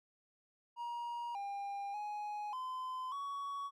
triangle tone with pitch steps, 949 / 801 / 835 / 1025 / 1122 Hz, A#5 / G5 / G#5 / C6 / C#6, +31 / +37 / +9 / -36 / +21 cents, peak -37 dBFS, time 0.76-3.71 s, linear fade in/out 50 ms, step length 590 ms, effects none

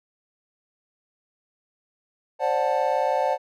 triangle chord, D dominant seventh, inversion third, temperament just, 528.6 / 587.3 / 734.2 / 881 Hz, C5 / D5 / F#5 / A5, +18 / 0 / -14 / +2 cents, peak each -24 dBFS, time 2.39-3.38 s, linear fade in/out 50 ms, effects none

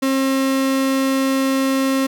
35% pulse tone, 267.9 Hz, C4, 41 cents sharp, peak -14 dBFS, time 0.02-2.07 s, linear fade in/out 10 ms, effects none

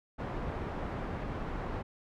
pink low-pass noise, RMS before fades -37 dBFS, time 0.18-1.83 s, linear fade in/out 20 ms, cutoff 1300 Hz, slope 12 dB/octave, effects none

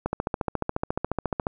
click train, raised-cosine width 1 ms, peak -11 dBFS, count 21, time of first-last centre 0.06-1.468 s, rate 14.2 Hz, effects none

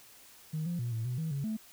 sine tone with pitch steps, 156.6 / 173 / 119.9 / 113 / 124.3 / 160.5 / 139.3 / 218.3 Hz, D#3 / F3 / A#2 / A2 / B2 / E3 / C#3 / A3, +11 / -16 / +49 / +47 / +12 / -46 / +9 / -13 cents, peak -30 dBFS, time 0.53-1.57 s, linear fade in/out 10 ms, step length 130 ms, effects tanh soft clip ceiling -28 dBFS + white hiss -56 dBFS RMS until 1.72 s

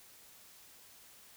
silence, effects white hiss -58 dBFS RMS until 1.36 s

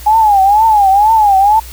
sine tone with vibrato, 830.6 Hz, G#5, in tune, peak -5 dBFS, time 0.06-1.6 s, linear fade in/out 10 ms, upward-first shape triangle, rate 2.1 Hz, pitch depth 160 cents each way, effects added 60 Hz sine -29 dBFS peak until 1.72 s + white hiss -34 dBFS RMS until 1.72 s

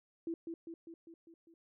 sine tone with echo, 332.1 Hz, E4, 13 cents sharp, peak -35 dBFS, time 0.27-0.34 s, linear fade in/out 2 ms, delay 200 ms, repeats 6, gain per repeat -4 dB, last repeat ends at 1.54 s, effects none

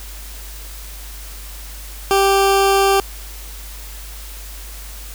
20% pulse tone, 392 Hz, G4, in tune, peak -7 dBFS, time 2.11-3 s, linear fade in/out 0 ms, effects added 50 Hz sine -32 dBFS peak until 5.14 s + white hiss -37 dBFS RMS until 5.14 s

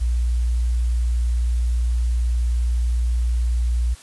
sine tone, 59.6 Hz, A#1, 39 cents sharp, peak -17 dBFS, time 0-3.95 s, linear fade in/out 20 ms, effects white hiss -45 dBFS RMS until 4.02 s + resampled to 24000 Hz

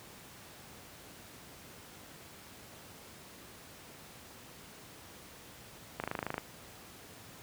click train, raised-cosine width 0.5 ms, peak -19 dBFS, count 11, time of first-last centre 6-6.38 s, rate 26.3 Hz, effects pink hiss -52 dBFS RMS until 7.42 s + high-pass 80 Hz 12 dB/octave

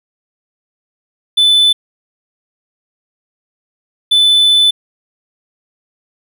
triangle tone bursts at uneven times, 3505 Hz, A7, 7 cents flat, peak -5 dBFS, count 2, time 1.37-1.73 / 4.11-4.71 s, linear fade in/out 10 ms, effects none

